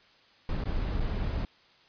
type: noise with dropouts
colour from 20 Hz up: brown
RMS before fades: -30 dBFS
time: 0.49-1.45 s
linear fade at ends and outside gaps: 2 ms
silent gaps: 0.639-0.655 / 0.999-1.003 s
effects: white hiss -60 dBFS RMS until 1.88 s + resampled to 11025 Hz